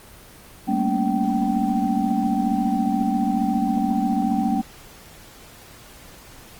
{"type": "tone cluster", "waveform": "sine", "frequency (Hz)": [196.2, 223.9, 238.4, 282.8, 771], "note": ["G3", "A3", "A#3", "C#4", "G5"], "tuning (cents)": [2, 30, 39, 35, -29], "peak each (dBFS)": -25, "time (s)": [0.67, 4.62], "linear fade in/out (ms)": 20, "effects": ["pink hiss -45 dBFS RMS until 6.59 s", "Opus 24 kbps"]}